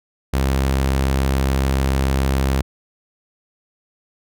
sawtooth tone, 67 Hz, C2, 42 cents sharp, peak -12 dBFS, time 0.33-2.62 s, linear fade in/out 10 ms, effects none

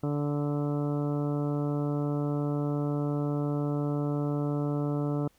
harmonic tone with a mistuned harmonic, 145.7 Hz, D3, 13 cents flat, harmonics 1 / 2 / 3 / 4 / 5 / 6 / 7 / 8 / 9, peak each -29 / -31 / -36 / -39 / -44 / -49 / -48 / -51 / -46 dBFS, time 0.03-5.28 s, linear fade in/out 5 ms, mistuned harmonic 6, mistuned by +18 cents, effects pink hiss -66 dBFS RMS until 5.38 s

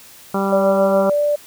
harmonic tone, 196 Hz, G3, in tune, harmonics 1 / 2 / 3 / 4 / 5 / 6 / 7, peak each -20 / -23 / -25 / -26 / -27 / -28 / -28 dBFS, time 0.34-1.1 s, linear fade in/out 5 ms
sine tone with pitch glide, 581 to 587.4 Hz, D5 to D5, -19 to 0 cents, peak -14 dBFS, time 0.52-1.36 s, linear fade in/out 10 ms, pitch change +19 cents, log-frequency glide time 1.05-1.23 s
effects white hiss -43 dBFS RMS until 1.46 s

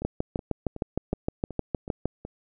two click trains, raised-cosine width 2 ms, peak -12 / -23 dBFS, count 14 / 7, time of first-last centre 0.05-2.056 / 0.02-2.25 s, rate 6.48 / 2.69 Hz, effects none

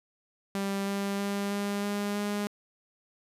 sawtooth tone with pitch steps, 197.4 / 199 / 200.6 / 202.2 / 203.9 / 205.5 Hz, G3 / G3 / G3 / G#3 / G#3 / G#3, +12 / +26 / +40 / -46 / -32 / -18 cents, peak -25 dBFS, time 0.55-2.47 s, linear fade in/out 0 ms, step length 320 ms, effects resampled to 32000 Hz

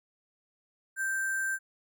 sine tone with sample-and-hold, 1568 Hz, G6, in tune, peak -28 dBFS, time 0.96-1.59 s, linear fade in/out 50 ms, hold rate 8820 Hz, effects none

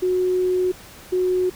sine tone pair in turn, 366.4 / 366.4 Hz, F#4 / F#4, -17 / -17 cents, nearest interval unison, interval 0 cents, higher neither, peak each -17 dBFS, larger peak neither, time 0.02-0.72 / 1.12-1.5 s, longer first, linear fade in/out 10 ms, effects pink hiss -43 dBFS RMS until 1.55 s

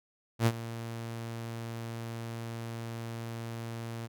sawtooth tone with ADSR envelope, 115.3 Hz, A#2, 19 cents flat, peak -17 dBFS, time 0.39-4.08 s, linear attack 73 ms, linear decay 53 ms, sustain -16 dB, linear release 29 ms, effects none

